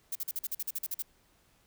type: noise bursts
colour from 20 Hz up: violet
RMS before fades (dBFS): -34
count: 12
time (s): 0.12-1.023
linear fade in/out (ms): 5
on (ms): 34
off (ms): 45
effects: pink hiss -67 dBFS RMS until 1.66 s